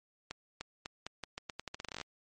accelerating click train, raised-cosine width 0.2 ms, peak -22 dBFS, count 19, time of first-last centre 0.31-2.013 s, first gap 300 ms, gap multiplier 0.83, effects MP3 48 kbps

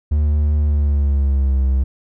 triangle tone with pitch glide, 74.5 to 65.99 Hz, D2 to C2, +25 to +15 cents, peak -11 dBFS, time 0.11-1.84 s, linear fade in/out 10 ms, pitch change -210 cents, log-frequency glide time 0.61-1.63 s, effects none

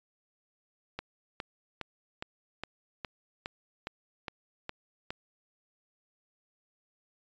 click train, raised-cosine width 0.3 ms, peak -20 dBFS, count 11, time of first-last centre 0.99-5.105 s, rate 2.43 Hz, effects resampled to 16000 Hz

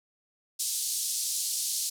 white band-pass noise, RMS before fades -31 dBFS, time 0.59-1.9 s, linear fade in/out 10 ms, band 4200 to 11000 Hz, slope 24 dB/octave, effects none

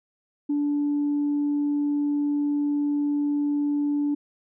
sine tone, 290.6 Hz, D4, 18 cents flat, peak -20 dBFS, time 0.49-4.15 s, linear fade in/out 10 ms, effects tanh soft clip ceiling -18 dBFS

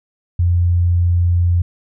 sine tone, 87.31 Hz, F2, in tune, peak -11 dBFS, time 0.39-1.62 s, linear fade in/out 5 ms, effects none

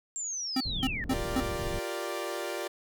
sine linear sweep, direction down, 7459 to 1731 Hz, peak -32 dBFS, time 0.16-1.04 s, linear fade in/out 0 ms
square tone bursts, 261.6 Hz, C4, in tune, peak -26 dBFS, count 4, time 0.56-1.404 s, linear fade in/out 5 ms, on 46 ms, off 220 ms
pink low-pass noise, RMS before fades -36 dBFS, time 0.65-1.79 s, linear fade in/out 2 ms, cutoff 220 Hz, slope 12 dB/octave
sawtooth chord, G minor seventh, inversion third, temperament equal, 349.2 / 392 / 466.2 / 587.3 Hz, F4 / G4 / Bb4 / D5, 0 / 0 / 0 / 0 cents, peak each -34 / -35 / -36 / -33 dBFS, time 1.1-2.68 s, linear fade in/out 10 ms
effects none

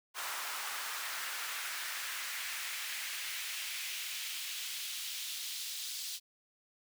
pink noise with high-pass filter sweep, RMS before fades -40 dBFS, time 0.14-6.2 s, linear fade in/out 50 ms, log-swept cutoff 1100 to 4100 Hz, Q 1.5, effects none

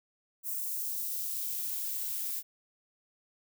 violet noise with high-pass filter sweep, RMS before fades -35 dBFS, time 0.43-2.43 s, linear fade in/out 50 ms, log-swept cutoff 7700 to 910 Hz, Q 0.8, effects none

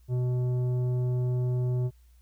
sine tone with tanh clipping, 124.8 Hz, B2, 19 cents sharp, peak -26 dBFS, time 0.08-1.91 s, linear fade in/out 50 ms, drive 10 dB, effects added 60 Hz sine -54 dBFS peak until 2.21 s + white hiss -70 dBFS RMS until 2.21 s

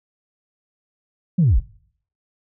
sine linear sweep, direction down, 190.9 to 30.1 Hz, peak -11 dBFS, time 1.38-1.6 s, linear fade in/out 10 ms, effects noise-tail reverb RT60 0.6 s tail -22 dB re dry + tanh soft clip ceiling -8 dBFS

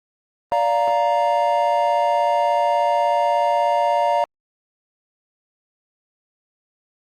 triangle chord, Bb major, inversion first, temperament just, 582.7 / 699.2 / 932.3 Hz, D5 / F5 / Bb5, -14 / +2 / 0 cents, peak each -19 / -18 / -18 dBFS, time 0.52-4.24 s, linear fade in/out 0 ms, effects Opus 24 kbps

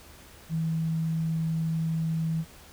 sine tone, 161.7 Hz, E3, 33 cents flat, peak -25 dBFS, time 0.49-2.45 s, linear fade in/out 50 ms, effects added 75 Hz sine -55 dBFS peak until 2.72 s + pink hiss -51 dBFS RMS until 2.72 s

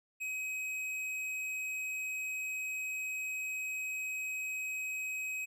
sine tone with tanh clipping, 2534 Hz, D#7, 31 cents sharp, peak -37 dBFS, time 0.2-5.46 s, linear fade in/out 20 ms, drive 12 dB, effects none

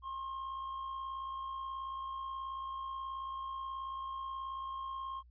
triangle tone with amplitude modulation, 1069 Hz, C6, 37 cents sharp, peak -35 dBFS, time 0.02-5.23 s, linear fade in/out 50 ms, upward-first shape sine, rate 58.5 Hz, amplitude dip 40%, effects added 60 Hz sine -57 dBFS peak until 5.3 s + resampled to 11025 Hz

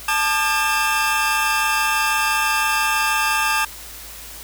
40% pulse tone cluster, 879 / 1205 / 1608 / 2663 Hz, A5 / D6 / G6 / E7, -2 / +44 / +44 / +17 cents, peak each -22 dBFS, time 0.08-3.65 s, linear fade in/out 5 ms, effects added 54 Hz sine -43 dBFS peak until 4.43 s + white hiss -37 dBFS RMS until 4.43 s

